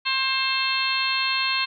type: harmonic tone with a mistuned harmonic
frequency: 530 Hz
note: C5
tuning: 22 cents sharp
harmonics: 2 / 3 / 4 / 5 / 6 / 7 / 8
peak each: -28 / -31 / -31 / -26 / -31 / -32 / -27 dBFS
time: 0.05-1.66 s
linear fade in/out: 20 ms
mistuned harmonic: 7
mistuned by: -39 cents
effects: none